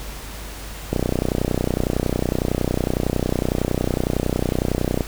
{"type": "click train", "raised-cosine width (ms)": 2, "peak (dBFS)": -6, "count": 127, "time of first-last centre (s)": [0.93, 5.008], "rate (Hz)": 30.9, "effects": ["added 50 Hz sine -34 dBFS peak until 5.07 s", "pink hiss -36 dBFS RMS until 5.07 s"]}